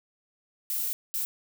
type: noise bursts at uneven times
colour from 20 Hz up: violet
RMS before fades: -30 dBFS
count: 2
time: 0.7-0.93 / 1.14-1.25 s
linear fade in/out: 0 ms
effects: none